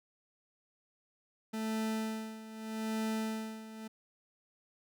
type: tone with tremolo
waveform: 40% pulse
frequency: 220 Hz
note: A3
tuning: in tune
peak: -31 dBFS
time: 1.53-3.88 s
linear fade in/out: 10 ms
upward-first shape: sine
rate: 0.81 Hz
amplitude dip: 80%
effects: none